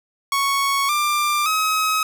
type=tone with pitch steps; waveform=sawtooth; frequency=1108.7 / 1188.3 / 1273.6 Hz; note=C#6 / D6 / D#6; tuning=0 / +20 / +40 cents; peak=-14 dBFS; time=0.32-2.03 s; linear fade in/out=2 ms; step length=570 ms; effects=none